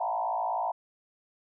sine tone with frequency modulation, 817 Hz, G#5, 29 cents flat, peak -27 dBFS, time 0-0.72 s, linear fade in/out 10 ms, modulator 55.9 Hz, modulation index 2.8, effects none

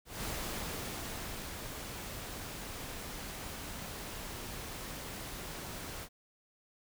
pink noise with ADSR envelope, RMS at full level -38 dBFS, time 0.05-6.09 s, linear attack 190 ms, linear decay 1300 ms, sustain -5 dB, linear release 66 ms, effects none

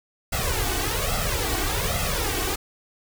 pink noise with flanger, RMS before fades -25 dBFS, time 0.32-2.56 s, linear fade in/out 10 ms, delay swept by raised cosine 1.5 to 2.7 ms, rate 1.2 Hz, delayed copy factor +0.8, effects none

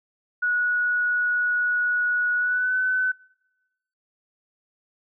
sine tone with pitch glide, 1462 to 1510.9 Hz, F#6 to F#6, -21 to +36 cents, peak -20 dBFS, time 0.42-3.12 s, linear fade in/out 10 ms, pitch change +57 cents, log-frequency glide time 2.37-2.76 s, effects noise-tail reverb RT60 1.0 s tail -25 dB re dry

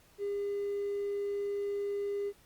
triangle tone with hard clipping, 404.3 Hz, G#4, 46 cents flat, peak -32 dBFS, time 0.18-2.33 s, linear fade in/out 50 ms, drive 4 dB, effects pink hiss -63 dBFS RMS until 2.45 s + Opus 48 kbps

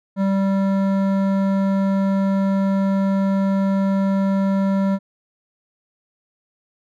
sine tone with hard clipping, 194.8 Hz, G3, 11 cents flat, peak -18 dBFS, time 0.16-4.99 s, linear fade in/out 50 ms, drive 13 dB, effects none

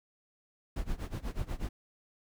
brown noise with tremolo, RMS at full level -33 dBFS, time 0.76-1.69 s, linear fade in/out 5 ms, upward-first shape sine, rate 8.2 Hz, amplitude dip 90%, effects none

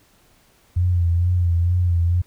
sine tone with vibrato, 87.31 Hz, F2, in tune, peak -15 dBFS, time 0.76-2.22 s, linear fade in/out 10 ms, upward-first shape sine, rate 2.2 Hz, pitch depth 48 cents each way, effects pink hiss -57 dBFS RMS until 2.26 s

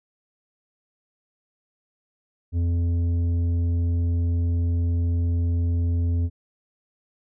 sine tone with tanh clipping, 85.6 Hz, F2, 34 cents flat, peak -21 dBFS, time 2.52-6.3 s, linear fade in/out 50 ms, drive 8 dB, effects none

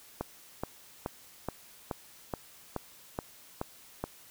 click train, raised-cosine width 1 ms, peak -18 dBFS, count 10, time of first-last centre 0.21-4.04 s, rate 2.35 Hz, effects white hiss -55 dBFS RMS until 4.3 s

